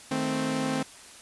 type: chord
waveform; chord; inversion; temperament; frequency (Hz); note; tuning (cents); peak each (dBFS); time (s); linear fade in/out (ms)
sawtooth; A diminished; second; equal with one note detuned; 156.65 / 220 / 261.6; Eb3 / A3 / C4; +12 / 0 / 0; -30 / -29 / -24; 0.11-0.83; 5
effects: white hiss -48 dBFS RMS until 1.21 s + resampled to 24000 Hz